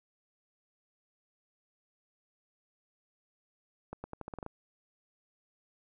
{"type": "accelerating click train", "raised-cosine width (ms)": 1, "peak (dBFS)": -26, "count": 9, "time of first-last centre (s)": [3.93, 4.464], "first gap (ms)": 110, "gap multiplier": 0.85, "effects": []}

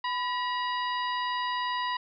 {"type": "harmonic tone with a mistuned harmonic", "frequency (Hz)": 960, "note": "B5", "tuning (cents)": -49, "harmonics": [1, 2, 3, 4, 5], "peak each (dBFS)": [-29, -35, -39, -41, -43], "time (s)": [0.04, 1.97], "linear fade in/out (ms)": 5, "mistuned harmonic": 1, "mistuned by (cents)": 66, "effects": []}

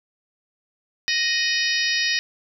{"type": "harmonic tone with a mistuned harmonic", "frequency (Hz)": 622.3, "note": "D#5", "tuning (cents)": 0, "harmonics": [3, 4, 5, 6, 7, 8, 9], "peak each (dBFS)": [-24, -27, -30, -28, -30, -27, -29], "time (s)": [1.08, 2.19], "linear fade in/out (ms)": 0, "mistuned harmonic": 5, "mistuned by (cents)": -65, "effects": ["9-bit"]}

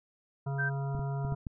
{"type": "harmonic tone", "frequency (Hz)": 138.2, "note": "C#3", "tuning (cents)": -5, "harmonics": [1, 3, 5, 7, 9, 10], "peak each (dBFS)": [-31, -44, -43, -46, -53, -52], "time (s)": [0.46, 1.35], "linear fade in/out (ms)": 10}
{"type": "tone", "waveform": "sine", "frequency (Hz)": 1561, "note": "G6", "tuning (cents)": -8, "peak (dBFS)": -29, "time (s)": [0.58, 0.7], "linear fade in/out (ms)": 20}
{"type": "clicks", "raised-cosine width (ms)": 5, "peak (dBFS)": -25, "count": 5, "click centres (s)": [0.949, 0.994, 1.249, 1.323, 1.468]}
{"effects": []}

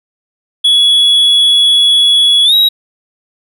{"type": "tone with pitch glide", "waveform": "triangle", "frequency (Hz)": [3376, 3833], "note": ["G#7", "A#7"], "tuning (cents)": [28, 47], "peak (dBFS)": -4, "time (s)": [0.64, 2.69], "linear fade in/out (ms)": 10, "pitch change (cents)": 219, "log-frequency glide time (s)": [2.44, 2.54], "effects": []}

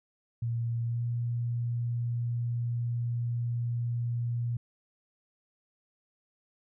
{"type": "tone with pitch glide", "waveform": "sine", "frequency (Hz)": [116.9, 119.01], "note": ["A#2", "A#2"], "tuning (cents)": [5, 36], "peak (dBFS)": -28, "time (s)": [0.42, 4.57], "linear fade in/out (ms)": 5, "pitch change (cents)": 31, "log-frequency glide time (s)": [0.85, 1.03], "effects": []}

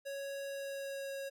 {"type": "tone with pitch glide", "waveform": "square", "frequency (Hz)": [554.4, 548.7], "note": ["C#5", "C#5"], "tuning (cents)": [0, -18], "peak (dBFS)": -40, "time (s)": [0.05, 1.3], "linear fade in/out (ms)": 20, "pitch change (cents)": -18, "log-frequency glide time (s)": [0.46, 1.14], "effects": []}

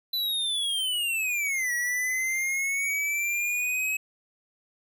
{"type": "linear two-way sweep", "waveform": "square", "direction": "down then up", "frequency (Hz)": [4013, 1914, 2568], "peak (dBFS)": -26, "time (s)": [0.13, 3.97], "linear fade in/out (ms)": 5, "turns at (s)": 1.73, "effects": []}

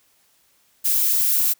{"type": "noise", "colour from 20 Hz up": "violet", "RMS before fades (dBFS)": -19, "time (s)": [0.84, 1.54], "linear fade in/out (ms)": 20, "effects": ["white hiss -61 dBFS RMS until 1.59 s"]}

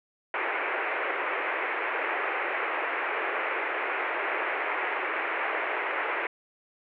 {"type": "band-pass noise", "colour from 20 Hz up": "white", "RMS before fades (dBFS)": -30, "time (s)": [0.34, 6.27], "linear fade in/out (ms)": 2, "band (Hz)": [340, 2400], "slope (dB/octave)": 48, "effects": []}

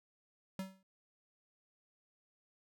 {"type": "tone with exponential decay", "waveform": "square", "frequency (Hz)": 190.5, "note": "G3", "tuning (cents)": -49, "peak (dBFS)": -36, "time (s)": [0.59, 0.83], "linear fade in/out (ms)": 2, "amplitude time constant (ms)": 51, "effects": []}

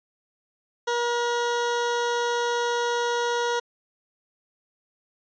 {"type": "tone", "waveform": "20% pulse", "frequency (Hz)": 477.4, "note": "A#4", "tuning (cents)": 41, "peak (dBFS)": -18, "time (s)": [0.87, 3.6], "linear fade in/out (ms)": 10, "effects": ["resampled to 16000 Hz"]}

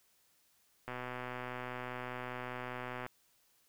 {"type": "click train", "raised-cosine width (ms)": 0.5, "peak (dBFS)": -26, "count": 274, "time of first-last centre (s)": [0.88, 3.064], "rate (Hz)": 125, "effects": ["white hiss -71 dBFS RMS until 3.68 s"]}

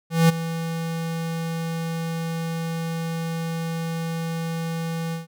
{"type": "tone with ADSR envelope", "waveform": "square", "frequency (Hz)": 164.81, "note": "E3", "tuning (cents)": 0, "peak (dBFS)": -12, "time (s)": [0.1, 5.27], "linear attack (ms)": 190, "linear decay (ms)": 16, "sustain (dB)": -14, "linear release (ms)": 140, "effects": []}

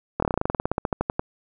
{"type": "slowing click train", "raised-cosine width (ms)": 1, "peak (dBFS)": -8, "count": 20, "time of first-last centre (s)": [0.2, 1.195], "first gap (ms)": 24, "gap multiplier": 1.08, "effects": []}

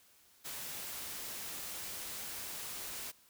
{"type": "noise", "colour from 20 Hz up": "white", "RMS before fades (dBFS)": -43, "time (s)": [0.44, 3.12], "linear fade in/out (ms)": 20, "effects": ["white hiss -65 dBFS RMS until 3.29 s"]}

